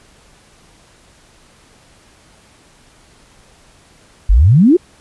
sine exponential sweep, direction up, 41.92 to 387.4 Hz, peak -5 dBFS, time 4.29-4.77 s, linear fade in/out 10 ms, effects pink hiss -48 dBFS RMS until 5 s + resampled to 24000 Hz

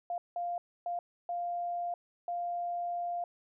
sine tone bursts at uneven times, 698.5 Hz, F5, in tune, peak -32 dBFS, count 5, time 0.1-0.18 / 0.36-0.58 / 0.86-0.99 / 1.29-1.94 / 2.28-3.24 s, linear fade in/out 2 ms, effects none

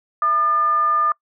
sine tone with frequency modulation, 1209 Hz, D6, 50 cents sharp, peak -15 dBFS, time 0.22-1.12 s, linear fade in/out 2 ms, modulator 547 Hz, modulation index 0.23, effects noise-tail reverb RT60 0.1 s tail -24 dB re dry

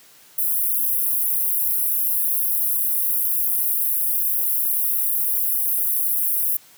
pink high-pass noise, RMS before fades -21 dBFS, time 0.38-6.57 s, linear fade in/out 5 ms, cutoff 11000 Hz, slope 48 dB/octave, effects white hiss -50 dBFS RMS until 6.77 s + high-pass 80 Hz 12 dB/octave

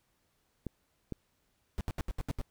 clicks, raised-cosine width 3 ms, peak -23 dBFS, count 2, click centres 0.667 / 1.123 s
brown noise bursts, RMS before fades -33 dBFS, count 7, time 1.78-2.414 s, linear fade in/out 0 ms, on 28 ms, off 73 ms
effects pink hiss -75 dBFS RMS until 2.5 s

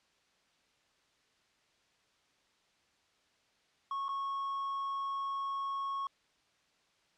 triangle tone with dropouts, 1100 Hz, C#6, 14 cents flat, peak -32 dBFS, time 3.91-6.07 s, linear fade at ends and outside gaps 2 ms, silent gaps 4.083-4.09 s, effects white hiss -71 dBFS RMS until 7.17 s + low-pass 5000 Hz 12 dB/octave

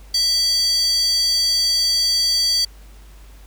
square tone with high-pass filter, 659 Hz, E5, 1 cent flat, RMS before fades -18 dBFS, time 0.14-2.65 s, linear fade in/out 5 ms, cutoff 4600 Hz, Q 6.9, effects added 50 Hz sine -40 dBFS peak until 3.46 s + pink hiss -51 dBFS RMS until 3.46 s

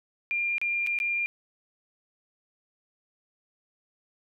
sine tone with dropouts, 2397 Hz, D7, 35 cents sharp, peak -25 dBFS, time 0.31-1.26 s, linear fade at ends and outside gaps 0 ms, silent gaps 0.582-0.615 / 0.865-0.871 / 0.988-1.001 s, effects none

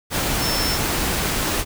sine tone in noise, 5340 Hz, E8, 22 cents sharp, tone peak -24 dBFS, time 0.39-0.79 s, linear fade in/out 50 ms, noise pink, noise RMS -22 dBFS, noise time 0.1-1.65 s, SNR -5 dB, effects none

